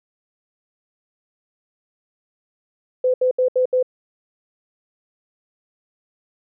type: tone bursts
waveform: sine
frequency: 508 Hz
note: B4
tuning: 49 cents sharp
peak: -14 dBFS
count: 5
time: 3.04-3.828 s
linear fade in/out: 5 ms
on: 100 ms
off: 72 ms
effects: none

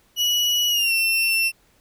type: tone with pitch glide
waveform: 35% pulse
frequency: 2929 to 2701 Hz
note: F#7 to E7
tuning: -18 to +42 cents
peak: -16 dBFS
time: 0.16-1.52 s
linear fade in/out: 50 ms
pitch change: -140 cents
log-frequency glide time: 0.69-0.93 s
effects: pink hiss -60 dBFS RMS until 1.8 s

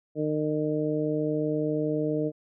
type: harmonic tone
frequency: 152.4 Hz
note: D#3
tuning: 36 cents flat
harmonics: 1 / 2 / 3 / 4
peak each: -32 / -28 / -29 / -33 dBFS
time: 0.15-2.32 s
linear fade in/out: 50 ms
effects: none

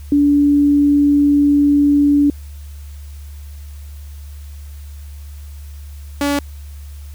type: tone pair in turn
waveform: sine / sawtooth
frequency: 288.1 / 285.3 Hz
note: D4 / C#4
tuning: -33 / +50 cents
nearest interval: unison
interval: 17 cents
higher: first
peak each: -9 / -11 dBFS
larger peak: first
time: 0.12-2.3 / 6.21-6.39 s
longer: first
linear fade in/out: 2 ms
effects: added 72 Hz sine -30 dBFS peak until 7.14 s + white hiss -48 dBFS RMS until 7.14 s

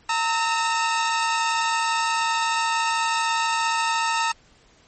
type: tone pair together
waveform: sawtooth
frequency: 914.3 / 1293 Hz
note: A#5 / E6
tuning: -34 / -34 cents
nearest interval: tritone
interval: 600 cents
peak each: -18 / -22 dBFS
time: 0.09-4.32 s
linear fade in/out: 5 ms
effects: pink hiss -56 dBFS RMS until 4.87 s + MP3 32 kbps

